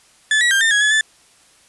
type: tone with pitch steps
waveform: 35% pulse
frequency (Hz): 1734 / 1925 / 1591 / 1807 / 1663 / 1706 / 1749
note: A6 / B6 / G6 / A6 / G#6 / G#6 / A6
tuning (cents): -26 / -45 / +25 / +46 / +2 / +46 / -11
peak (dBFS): -11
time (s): 0.31-1.01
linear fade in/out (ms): 2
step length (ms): 100
effects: white hiss -52 dBFS RMS until 1.68 s + resampled to 24000 Hz